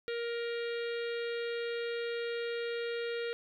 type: harmonic tone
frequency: 469.5 Hz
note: A#4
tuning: 12 cents sharp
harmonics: 1 / 3 / 4 / 5 / 6 / 7 / 8 / 9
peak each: -34 / -44 / -46 / -48 / -50 / -51 / -52 / -53 dBFS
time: 0.08-3.33 s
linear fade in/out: 0 ms
effects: 12-bit

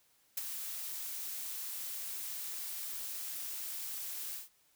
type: noise with ADSR envelope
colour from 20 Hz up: blue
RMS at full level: -34 dBFS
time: 0.37-4.49 s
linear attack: 6 ms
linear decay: 24 ms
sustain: -7 dB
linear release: 150 ms
effects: white hiss -70 dBFS RMS until 4.75 s

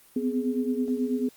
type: tone cluster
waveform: sine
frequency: 248.4 / 257.6 / 418.6 Hz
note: B3 / C4 / G#4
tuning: +10 / -27 / +14 cents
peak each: -27 / -29 / -31 dBFS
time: 0.16-1.29 s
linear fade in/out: 5 ms
effects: white hiss -56 dBFS RMS until 1.36 s + Opus 32 kbps

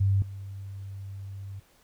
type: tone with level steps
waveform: sine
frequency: 98 Hz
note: G2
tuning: in tune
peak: -20 / -36 dBFS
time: 0-1.6 s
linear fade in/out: 10 ms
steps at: 0.22 s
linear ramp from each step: 2 ms
effects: pink hiss -62 dBFS RMS until 1.83 s

